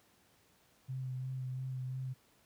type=tone with vibrato; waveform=sine; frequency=129.6 Hz; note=C3; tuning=16 cents flat; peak=-36 dBFS; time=0.88-2.14 s; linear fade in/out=20 ms; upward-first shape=sine; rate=2.9 Hz; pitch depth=19 cents each way; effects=pink hiss -68 dBFS RMS until 2.45 s + high-pass 80 Hz 12 dB/octave